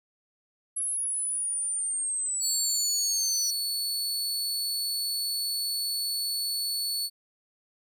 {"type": "linear sweep", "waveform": "sine", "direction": "down", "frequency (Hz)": [10880, 5800], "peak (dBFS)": -27, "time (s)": [0.76, 3.51], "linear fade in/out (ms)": 10}
{"type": "tone", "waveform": "sawtooth", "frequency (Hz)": 4435, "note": "C#8", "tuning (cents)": 0, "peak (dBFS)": -25, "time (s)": [2.4, 7.1], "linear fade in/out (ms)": 50}
{"effects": []}